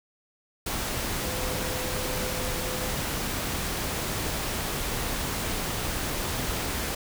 sine tone in noise, 508 Hz, B4, 49 cents sharp, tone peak -36 dBFS, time 1.24-2.94 s, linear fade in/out 5 ms, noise pink, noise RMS -30 dBFS, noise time 0.66-6.95 s, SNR -9 dB, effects none

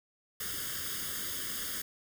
white noise with comb filter, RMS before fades -37 dBFS, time 0.4-1.82 s, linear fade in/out 5 ms, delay 0.6 ms, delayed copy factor +0.85, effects none

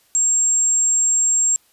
sine tone, 7520 Hz, A#8, 14 cents sharp, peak -14 dBFS, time 0.15-1.56 s, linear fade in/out 0 ms, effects white hiss -58 dBFS RMS until 1.72 s + resampled to 32000 Hz

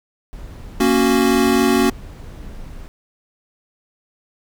brown noise, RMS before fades -34 dBFS, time 0.33-2.88 s, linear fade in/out 0 ms
square chord, F# major, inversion first, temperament equal, 233.1 / 277.2 / 370 Hz, A#3 / C#4 / F#4, 0 / 0 / 0 cents, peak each -18 dBFS, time 0.8-1.9 s, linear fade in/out 5 ms
effects none

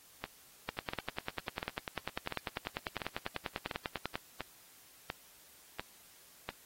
two click trains, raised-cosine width 0.3 ms, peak -19 / -21 dBFS, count 36 / 10, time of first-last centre 0.69-4.155 / 0.24-6.49 s, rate 10.1 / 1.44 Hz, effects white hiss -60 dBFS RMS until 6.65 s + AAC 48 kbps

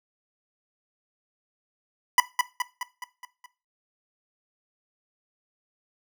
25% pulse tone with echo, 987.8 Hz, B5, in tune, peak -10 dBFS, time 2.18-2.2 s, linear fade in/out 2 ms, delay 210 ms, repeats 6, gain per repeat -5 dB, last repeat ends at 3.46 s, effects noise-tail reverb RT60 0.3 s tail -17 dB re dry

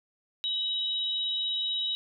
sine tone pair together, 2992 / 3821 Hz, F#7 / A#7, +19 / +42 cents, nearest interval major third, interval 423 cents, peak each -35 / -28 dBFS, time 0.44-1.95 s, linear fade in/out 0 ms, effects none

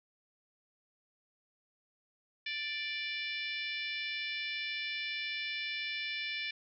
harmonic tone, 587.3 Hz, D5, in tune, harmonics 3 / 4 / 5 / 6 / 7 / 8 / 9, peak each -43 / -38 / -44 / -43 / -48 / -52 / -48 dBFS, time 2.46-6.51 s, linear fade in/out 5 ms, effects none

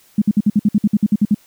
sine tone bursts, 208.3 Hz, G#3, 5 cents sharp, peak -9 dBFS, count 13, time 0.18-1.346 s, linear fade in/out 5 ms, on 38 ms, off 56 ms, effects white hiss -52 dBFS RMS until 1.46 s

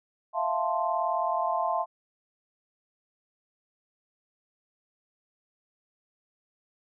sine chord, F major seventh, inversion third, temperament equal, 659.3 / 698.5 / 880 / 1046.5 Hz, E5 / F5 / A5 / C6, 0 / 0 / 0 / 0 cents, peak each -31 / -30 / -31 / -30 dBFS, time 0.33-1.86 s, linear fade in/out 50 ms, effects none

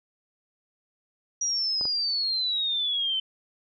sine exponential sweep, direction down, 5800 to 3058 Hz, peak -24 dBFS, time 1.41-3.2 s, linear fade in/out 5 ms
clicks, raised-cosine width 1 ms, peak -25 / -24 dBFS, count 2, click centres 1.812 / 1.854 s
effects none

